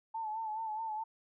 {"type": "tone with vibrato", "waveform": "sine", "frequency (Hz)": 878, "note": "A5", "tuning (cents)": -4, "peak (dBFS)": -35, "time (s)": [0.14, 1.04], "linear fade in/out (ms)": 10, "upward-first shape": "sine", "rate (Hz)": 4.7, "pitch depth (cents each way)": 54, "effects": []}